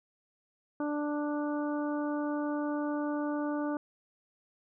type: harmonic tone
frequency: 294.8 Hz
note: D4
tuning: 7 cents sharp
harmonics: 1 / 2 / 3 / 4 / 5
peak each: -31 / -37 / -41 / -43 / -45 dBFS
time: 0.8-3.77 s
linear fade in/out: 2 ms
effects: none